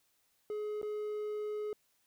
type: tone with dropouts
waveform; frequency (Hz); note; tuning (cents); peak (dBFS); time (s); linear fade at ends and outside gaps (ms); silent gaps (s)
triangle; 422; G#4; +28; -33; 0.5-1.73; 1; 0.816-0.829
effects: white hiss -74 dBFS RMS until 2.06 s